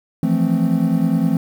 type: chord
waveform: triangle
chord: F major seventh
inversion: third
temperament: equal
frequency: 164.81 / 174.61 / 220 / 261.6 Hz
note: E3 / F3 / A3 / C4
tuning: 0 / 0 / 0 / 0 cents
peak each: -18 dBFS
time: 0.23-1.37 s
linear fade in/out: 2 ms
effects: 7-bit